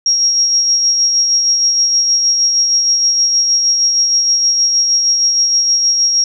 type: tone with tremolo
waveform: sine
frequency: 5600 Hz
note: F8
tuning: 4 cents sharp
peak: -8 dBFS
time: 0.06-6.24 s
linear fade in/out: 2 ms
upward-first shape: sine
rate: 6.4 Hz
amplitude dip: 35%
effects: none